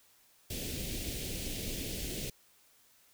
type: band-stop noise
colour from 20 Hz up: pink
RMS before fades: -38 dBFS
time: 0.5-2.3 s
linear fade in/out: 5 ms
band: 520 to 2400 Hz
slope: 24 dB/octave
effects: white hiss -65 dBFS RMS until 3.13 s